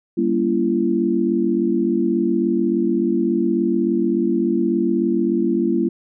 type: chord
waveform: sine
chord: G diminished seventh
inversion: none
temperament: just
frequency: 196 / 235.2 / 282.2 / 338.7 Hz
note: G3 / Bb3 / Db4 / Fb4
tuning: 0 / +16 / +31 / +47 cents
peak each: -23 / -21 / -25 / -19 dBFS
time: 0.17-5.89 s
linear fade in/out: 10 ms
effects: none